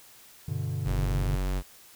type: chord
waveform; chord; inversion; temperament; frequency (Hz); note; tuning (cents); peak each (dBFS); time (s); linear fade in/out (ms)
triangle; G major; none; equal; 98 / 123.47 / 146.83; G2 / B2 / D3; 0 / 0 / 0; -31; 0.48-1.36; 5
type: tone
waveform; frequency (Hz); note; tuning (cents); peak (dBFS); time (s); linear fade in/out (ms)
square; 46.78; F#1; +20; -27; 0.84-1.63; 50
effects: white hiss -53 dBFS RMS until 1.95 s